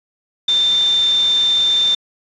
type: tone in noise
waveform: sine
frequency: 3581 Hz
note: A7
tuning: 30 cents sharp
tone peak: -12 dBFS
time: 0.48-1.95 s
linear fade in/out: 5 ms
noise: white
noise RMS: -28 dBFS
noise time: 0.48-1.95 s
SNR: +13 dB
effects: resampled to 16000 Hz